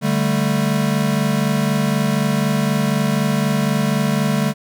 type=chord; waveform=square; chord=D suspended fourth; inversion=none; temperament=equal; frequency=146.83 / 196 / 220 Hz; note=D3 / G3 / A3; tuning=0 / 0 / 0 cents; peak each=-21 dBFS; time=0.01-4.54 s; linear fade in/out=50 ms; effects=none